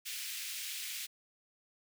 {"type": "high-pass noise", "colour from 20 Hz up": "pink", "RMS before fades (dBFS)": -41, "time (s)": [0.05, 1.07], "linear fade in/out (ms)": 20, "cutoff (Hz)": 2200, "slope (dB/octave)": 24, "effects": []}